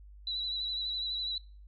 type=tone with vibrato; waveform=sine; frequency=3944 Hz; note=B7; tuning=3 cents flat; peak=-32 dBFS; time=0.27-1.38 s; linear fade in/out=2 ms; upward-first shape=sine; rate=12 Hz; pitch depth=36 cents each way; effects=noise-tail reverb RT60 0.4 s tail -22 dB re dry + added 50 Hz sine -49 dBFS peak until 1.67 s